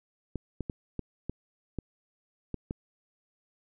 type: clicks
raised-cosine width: 3 ms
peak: -20 dBFS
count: 8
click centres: 0.357 / 0.607 / 0.698 / 0.993 / 1.296 / 1.787 / 2.543 / 2.709 s
effects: none